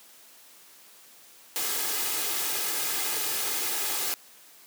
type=noise with comb filter; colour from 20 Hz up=white; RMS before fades=-29 dBFS; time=1.56-4.14 s; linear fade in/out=0 ms; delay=2.4 ms; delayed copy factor=+0.55; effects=white hiss -53 dBFS RMS until 4.66 s + high-pass 200 Hz 12 dB/octave